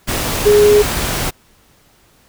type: tone in noise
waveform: sine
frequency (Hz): 416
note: G#4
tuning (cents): +3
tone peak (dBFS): -6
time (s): 0.45-0.83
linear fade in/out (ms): 20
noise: pink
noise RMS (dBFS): -19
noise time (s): 0.07-1.31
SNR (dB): +10
effects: pink hiss -52 dBFS RMS until 2.28 s